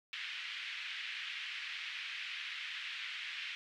white band-pass noise, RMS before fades -43 dBFS, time 0.13-3.55 s, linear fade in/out 0 ms, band 1800 to 3100 Hz, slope 24 dB/octave, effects none

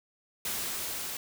white noise with level ramp, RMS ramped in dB -33 to -37 dBFS, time 0.45-1.17 s, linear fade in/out 2 ms, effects none

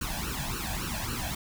pink noise with flanger, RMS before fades -33 dBFS, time 0.01-1.35 s, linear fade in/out 5 ms, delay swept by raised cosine 0.7 to 1.23 ms, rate 3.6 Hz, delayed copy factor +0.9, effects none

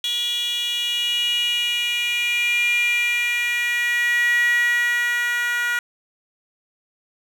10% pulse tone with high-pass filter sweep, 480 Hz, B4, 49 cents flat, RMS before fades -21 dBFS, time 0.04-5.79 s, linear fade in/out 2 ms, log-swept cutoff 3400 to 1600 Hz, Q 8.2, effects none

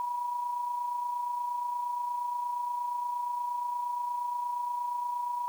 sine tone with amplitude modulation, 970 Hz, B5, 31 cents flat, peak -28 dBFS, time 0-5.48 s, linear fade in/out 0 ms, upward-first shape sine, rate 28.5 Hz, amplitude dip 45%, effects 9-bit

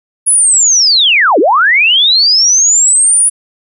sine linear two-way sweep, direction down then up, 10480 to 277.2 to 9900 Hz, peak -5 dBFS, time 0.26-3.3 s, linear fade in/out 20 ms, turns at 1.39 s, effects none

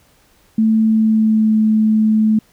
sine tone with pitch glide, 220.5 to 217.1 Hz, A3 to A3, +4 to -23 cents, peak -10 dBFS, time 0.58-2.39 s, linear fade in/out 5 ms, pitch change -27 cents, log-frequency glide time 0.84-1.59 s, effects pink hiss -54 dBFS RMS until 2.52 s

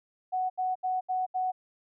sine tone bursts, 742 Hz, F#5, 5 cents sharp, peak -26 dBFS, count 5, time 0.32-1.52 s, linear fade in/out 20 ms, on 180 ms, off 75 ms, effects none

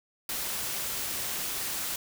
white noise, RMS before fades -33 dBFS, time 0.29-1.96 s, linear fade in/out 2 ms, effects none

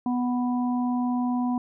harmonic tone, 246.9 Hz, B3, in tune, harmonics 1 / 3 / 4, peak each -23 / -33 / -35 dBFS, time 0.06-1.58 s, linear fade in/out 2 ms, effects none

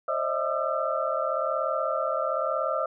sine tone cluster, 535 / 611 / 652 / 1207 / 1341 Hz, C5 / D#5 / E5 / D6 / E6, +38 / -32 / -19 / +47 / +29 cents, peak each -31 dBFS, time 0.08-2.86 s, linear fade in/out 5 ms, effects none

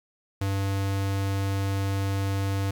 square tone, 98 Hz, G2, in tune, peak -25 dBFS, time 0.41-2.71 s, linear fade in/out 5 ms, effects 9-bit

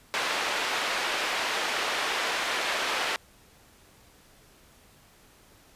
white band-pass noise, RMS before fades -29 dBFS, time 0.14-3.16 s, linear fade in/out 0 ms, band 430 to 2800 Hz, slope 12 dB/octave, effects pink hiss -57 dBFS RMS until 5.75 s + resampled to 32000 Hz

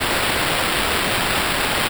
blue noise with sample-and-hold, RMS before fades -20 dBFS, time 0-1.89 s, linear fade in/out 20 ms, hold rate 6300 Hz, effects none

